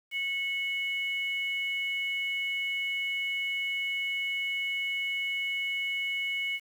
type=tone pair together; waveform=sine; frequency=2200 / 2935 Hz; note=C#7 / F#7; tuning=-14 / -15 cents; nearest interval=perfect fourth; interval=499 cents; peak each=-29 / -35 dBFS; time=0.11-6.6 s; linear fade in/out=50 ms; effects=tanh soft clip ceiling -21 dBFS + 9-bit